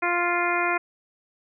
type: harmonic tone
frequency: 349.2 Hz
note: F4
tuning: in tune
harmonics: 1 / 2 / 3 / 4 / 5 / 6 / 7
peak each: -29 / -28 / -28 / -28 / -32 / -29 / -30 dBFS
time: 0.02-0.78 s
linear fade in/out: 10 ms
effects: none